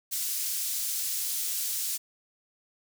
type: high-pass noise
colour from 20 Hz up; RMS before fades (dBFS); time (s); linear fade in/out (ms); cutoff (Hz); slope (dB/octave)
pink; -31; 0.11-1.98; 20; 6400; 12
effects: none